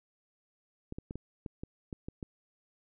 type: clicks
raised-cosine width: 3 ms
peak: -26 dBFS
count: 9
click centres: 0.924 / 0.985 / 1.109 / 1.156 / 1.462 / 1.635 / 1.928 / 2.085 / 2.228 s
effects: none